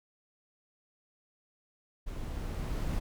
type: noise with level ramp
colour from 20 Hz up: brown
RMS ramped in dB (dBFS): -39 to -31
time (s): 2.06-3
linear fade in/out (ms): 20
effects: none